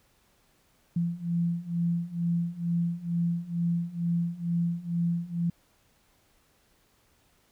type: beating tone pair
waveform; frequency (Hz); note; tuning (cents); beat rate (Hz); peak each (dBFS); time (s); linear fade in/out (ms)
sine; 169.5 / 171.7; E3 / F3; +49 / -29; 2.2; -30 / -28; 0.96-5.5; 5
effects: pink hiss -66 dBFS RMS until 7.51 s